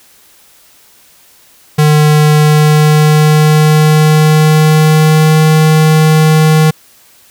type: tone with pitch glide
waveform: square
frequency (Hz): 151.4 to 156.2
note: D#3 to D#3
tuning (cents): -47 to +7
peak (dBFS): -5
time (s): 1.78-6.71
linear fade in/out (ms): 10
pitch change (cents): +54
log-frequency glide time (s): 2.37-5.42
effects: white hiss -44 dBFS RMS until 7.3 s